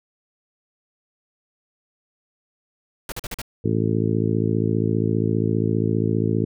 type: noise bursts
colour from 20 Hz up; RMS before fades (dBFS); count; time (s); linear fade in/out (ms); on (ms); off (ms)
pink; -30; 5; 3.09-3.417; 2; 31; 43
type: harmonic tone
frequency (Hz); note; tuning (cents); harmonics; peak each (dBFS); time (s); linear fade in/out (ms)
55; A1; 0; 2 / 3 / 4 / 5 / 6 / 7 / 8; -23 / -25 / -26 / -27 / -28 / -28 / -29; 3.64-6.45; 10
effects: none